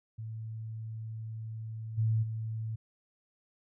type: tone with level steps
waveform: sine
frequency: 111 Hz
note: A2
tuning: 16 cents sharp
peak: -37 / -25 / -33 dBFS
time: 0.18-2.76 s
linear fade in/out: 10 ms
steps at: 1.97 / 2.22 s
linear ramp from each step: 20 ms
effects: none